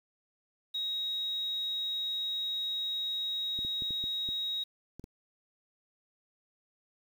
sine tone, 3793 Hz, A#7, 29 cents sharp, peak -31 dBFS, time 0.74-4.64 s, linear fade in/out 10 ms
clicks, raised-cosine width 3 ms, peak -32 dBFS, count 8, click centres 3.59 / 3.649 / 3.822 / 3.907 / 4.04 / 4.289 / 4.996 / 5.041 s
effects 9-bit

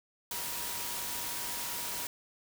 sine tone in noise, 956 Hz, A#5, 43 cents sharp, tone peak -47 dBFS, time 0.31-2.07 s, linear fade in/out 2 ms, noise white, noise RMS -37 dBFS, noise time 0.31-2.07 s, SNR -13 dB, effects none

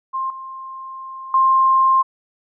sine tone with level steps, 1057 Hz, C6, 17 cents sharp, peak -20 / -30 / -11 dBFS, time 0.13-2.03 s, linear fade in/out 20 ms, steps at 0.3 / 1.34 s, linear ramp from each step 2 ms, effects none

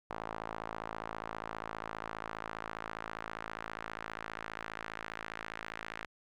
sawtooth tone with band-pass filter sweep, 54.9 Hz, A1, 3 cents flat, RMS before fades -43 dBFS, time 0.1-6.06 s, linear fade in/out 5 ms, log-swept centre 960 to 1800 Hz, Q 1.5, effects none

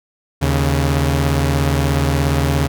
sawtooth tone pair together, 77.78 / 138.59 Hz, D#2 / C#3, 0 / 0 cents, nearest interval minor seventh, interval 1000 cents, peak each -13 dBFS, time 0.41-2.68 s, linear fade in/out 20 ms, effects none

